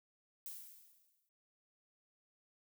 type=noise with exponential decay; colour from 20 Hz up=violet; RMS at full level=-45 dBFS; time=0.46-1.29 s; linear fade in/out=1 ms; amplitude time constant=180 ms; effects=none